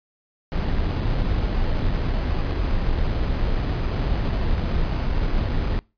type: noise with sample-and-hold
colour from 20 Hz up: brown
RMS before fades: -22 dBFS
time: 0.52-5.79 s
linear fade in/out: 0 ms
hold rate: 3675 Hz
effects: noise-tail reverb RT60 0.3 s tail -24 dB re dry + resampled to 11025 Hz

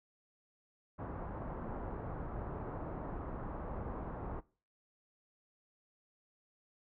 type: low-pass noise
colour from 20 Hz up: pink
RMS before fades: -42 dBFS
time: 0.98-4.41 s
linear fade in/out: 20 ms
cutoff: 1200 Hz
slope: 24 dB/octave
effects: noise-tail reverb RT60 0.4 s tail -22 dB re dry

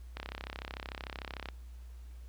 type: click train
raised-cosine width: 0.3 ms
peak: -23 dBFS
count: 45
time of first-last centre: 0.17-1.487 s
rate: 33.4 Hz
effects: added 60 Hz sine -45 dBFS peak until 2.28 s + pink hiss -66 dBFS RMS until 2.28 s

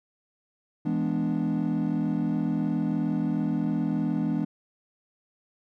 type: chord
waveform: triangle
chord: E dominant seventh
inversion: none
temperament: equal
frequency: 164.81 / 207.7 / 246.9 / 293.7 Hz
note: E3 / G#3 / B3 / D4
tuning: 0 / 0 / 0 / 0 cents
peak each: -27 dBFS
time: 0.85-4.45 s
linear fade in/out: 10 ms
effects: tanh soft clip ceiling -16 dBFS

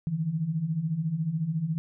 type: beating tone pair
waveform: sine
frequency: 149.9 / 163.9 Hz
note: D3 / E3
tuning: +36 / -10 cents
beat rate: 14 Hz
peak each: -32 / -27 dBFS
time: 0.07-1.78 s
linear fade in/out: 0 ms
effects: none

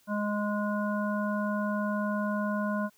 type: harmonic tone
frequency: 207.7 Hz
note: G#3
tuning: in tune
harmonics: 1 / 3 / 5 / 7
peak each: -29 / -34 / -36 / -37 dBFS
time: 0.07-2.9 s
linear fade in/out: 50 ms
effects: white hiss -65 dBFS RMS until 2.97 s

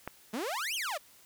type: click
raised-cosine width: 0.5 ms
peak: -21 dBFS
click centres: 0.076 s
type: exponential two-way sweep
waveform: sawtooth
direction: up then down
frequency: 200.4 to 3322 to 545 Hz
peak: -29 dBFS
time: 0.33-0.98 s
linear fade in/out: 10 ms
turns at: 0.75 s
effects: white hiss -59 dBFS RMS until 1.25 s

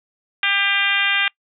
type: harmonic tone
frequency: 398.6 Hz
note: G4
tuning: 29 cents sharp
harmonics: 2 / 3 / 4 / 5 / 6 / 7 / 8 / 9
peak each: -32 / -29 / -22 / -23 / -22 / -23 / -24 / -28 dBFS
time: 0.43-1.28 s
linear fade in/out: 2 ms
effects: noise-tail reverb RT60 0.1 s tail -25 dB re dry

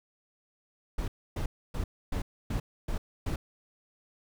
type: noise bursts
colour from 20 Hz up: brown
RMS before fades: -31 dBFS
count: 7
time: 0.98-3.36 s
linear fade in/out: 5 ms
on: 100 ms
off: 280 ms
effects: none

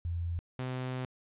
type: tone pair in turn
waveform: sine / sawtooth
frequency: 85.5 / 128.11 Hz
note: F2 / C3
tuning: -36 / -36 cents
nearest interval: perfect fifth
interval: 700 cents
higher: second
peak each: -31 / -30 dBFS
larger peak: second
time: 0.05-0.39 / 0.59-1.05 s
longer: second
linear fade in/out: 0 ms
effects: resampled to 8000 Hz + 11-bit

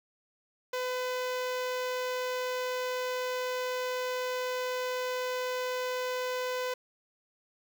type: tone with notch filter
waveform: sawtooth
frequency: 504 Hz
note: B4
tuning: 35 cents sharp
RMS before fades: -33 dBFS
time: 0.73-6.74 s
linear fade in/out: 5 ms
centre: 9700 Hz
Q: 1.3
effects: none

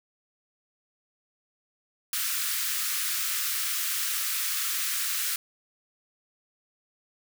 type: high-pass noise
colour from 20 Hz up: white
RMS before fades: -29 dBFS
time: 2.13-5.36 s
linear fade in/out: 2 ms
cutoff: 1200 Hz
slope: 48 dB/octave
effects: none

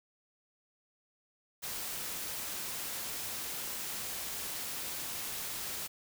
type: noise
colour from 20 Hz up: white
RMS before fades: -39 dBFS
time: 1.62-5.88 s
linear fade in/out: 20 ms
effects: none

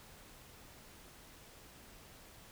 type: silence
effects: pink hiss -57 dBFS RMS until 2.51 s

